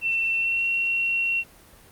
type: tone with pitch glide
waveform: sine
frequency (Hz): 2692 to 2731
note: E7 to F7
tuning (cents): +36 to -39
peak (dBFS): -21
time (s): 0.01-1.44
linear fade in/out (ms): 50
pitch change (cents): +25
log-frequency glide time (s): 0.32-0.64
effects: pink hiss -51 dBFS RMS until 1.91 s + Opus 32 kbps